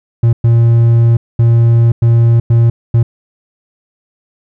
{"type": "tone bursts at uneven times", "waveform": "triangle", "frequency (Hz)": 116.54, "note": "A#2", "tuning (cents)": 0, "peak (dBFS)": -3, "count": 6, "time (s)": [[0.23, 0.33], [0.44, 1.17], [1.39, 1.92], [2.02, 2.4], [2.5, 2.7], [2.94, 3.03]], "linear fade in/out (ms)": 5, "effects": []}